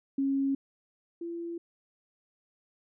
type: tone pair in turn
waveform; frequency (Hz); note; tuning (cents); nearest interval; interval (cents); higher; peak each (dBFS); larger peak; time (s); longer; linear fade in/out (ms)
sine; 273.5 / 339.3; C#4 / F4; -23 / -50; major third; 373; second; -25 / -34; first; 0.18-0.55 / 1.21-1.58; neither; 5
effects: none